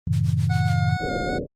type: chord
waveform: sine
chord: F# diminished seventh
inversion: none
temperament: just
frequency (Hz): 92.5 / 111 / 133.2 / 159.84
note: F#2 / A2 / C3 / Eb3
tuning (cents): 0 / +16 / +31 / +47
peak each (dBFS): -24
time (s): 0.07-0.97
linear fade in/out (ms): 5
type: noise with tremolo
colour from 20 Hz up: blue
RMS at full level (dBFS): -30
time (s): 0.12-0.8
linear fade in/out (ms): 10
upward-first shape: sine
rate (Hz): 7.3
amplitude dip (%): 90
type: tone with vibrato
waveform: 25% pulse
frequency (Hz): 724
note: F#5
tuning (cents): -38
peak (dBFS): -24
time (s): 0.49-1.39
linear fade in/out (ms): 20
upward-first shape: square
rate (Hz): 2.5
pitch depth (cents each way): 21
type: low-pass noise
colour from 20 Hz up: white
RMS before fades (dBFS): -27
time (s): 0.99-1.47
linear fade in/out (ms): 50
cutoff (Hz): 590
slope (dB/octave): 96
effects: low-pass 5000 Hz 12 dB/octave + Opus 24 kbps